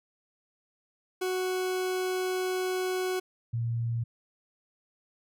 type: tone pair in turn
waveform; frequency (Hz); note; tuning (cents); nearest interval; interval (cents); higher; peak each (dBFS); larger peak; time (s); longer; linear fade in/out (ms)
40% pulse / sine; 370 / 116.54; F#4 / A#2; 0 / 0; octave + minor sixth; 2000; first; -27; neither; 1.21-3.2 / 3.53-4.04; first; 10
effects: none